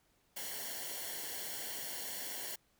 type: noise with comb filter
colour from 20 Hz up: white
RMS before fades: -42 dBFS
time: 0.36-2.56 s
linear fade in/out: 10 ms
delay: 0.8 ms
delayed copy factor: -0.7
effects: pink hiss -73 dBFS RMS until 2.79 s